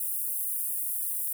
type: high-pass noise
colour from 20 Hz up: pink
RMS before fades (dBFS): -31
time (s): 0-1.33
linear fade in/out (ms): 5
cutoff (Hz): 9600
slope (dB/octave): 48
effects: none